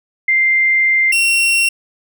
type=tone pair in turn; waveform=sine / 40% pulse; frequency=2093 / 2733 Hz; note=C7 / F7; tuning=0 / -38 cents; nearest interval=perfect fourth; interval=462 cents; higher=second; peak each=-10 dBFS; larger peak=neither; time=0.28-1.12 / 1.12-1.69 s; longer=first; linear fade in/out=5 ms; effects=none